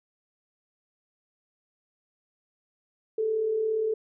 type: tone pair together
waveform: sine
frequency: 402.7 / 440 Hz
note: G4 / A4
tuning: +47 / 0 cents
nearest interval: major second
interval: 153 cents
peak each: -36 / -24 dBFS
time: 3.18-3.94 s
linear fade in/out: 5 ms
effects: none